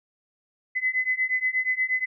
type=beating tone pair; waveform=sine; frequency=2020 / 2028.4 Hz; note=B6 / B6; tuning=+39 / +46 cents; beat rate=8.4 Hz; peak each=-26 / -25 dBFS; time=0.75-2.06 s; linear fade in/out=20 ms; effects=none